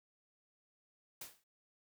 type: noise with exponential decay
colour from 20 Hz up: white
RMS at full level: -43 dBFS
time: 1.21-1.44 s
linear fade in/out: 5 ms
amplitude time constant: 48 ms
effects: none